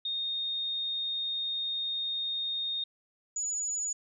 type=tone pair in turn; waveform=sine; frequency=3690 / 6896 Hz; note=A#7 / A8; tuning=-18 / -36 cents; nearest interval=major seventh; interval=1082 cents; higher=second; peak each=-30 / -30 dBFS; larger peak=neither; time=0.05-2.84 / 3.36-3.93 s; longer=first; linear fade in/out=5 ms; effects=none